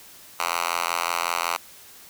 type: tone with high-pass filter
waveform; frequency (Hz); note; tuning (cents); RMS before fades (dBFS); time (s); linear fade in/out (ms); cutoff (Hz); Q
5% pulse; 85.4; F2; -38; -26; 0.39-1.57; 10; 1200; 1.5
effects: white hiss -47 dBFS RMS until 2.09 s